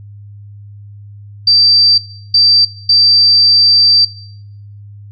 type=tone bursts at uneven times; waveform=sine; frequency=4671 Hz; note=D8; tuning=10 cents flat; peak=-5 dBFS; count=3; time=1.47-1.98 / 2.34-2.65 / 2.89-4.05 s; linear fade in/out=5 ms; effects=noise-tail reverb RT60 0.8 s tail -23 dB re dry + added 102 Hz sine -31 dBFS peak until 5.11 s